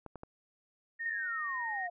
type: clicks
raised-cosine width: 1 ms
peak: -30 dBFS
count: 3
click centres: 0.063 / 0.157 / 0.234 s
type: tone with pitch glide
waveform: sine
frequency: 1843 to 1860.1 Hz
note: A#6 to A#6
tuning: -20 to -4 cents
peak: -35 dBFS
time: 0.99-1.88 s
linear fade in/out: 20 ms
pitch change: +16 cents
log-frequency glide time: 1.1-1.67 s
type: exponential sweep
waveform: sine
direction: down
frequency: 1902 to 686 Hz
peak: -37 dBFS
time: 1.05-1.9 s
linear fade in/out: 10 ms
effects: none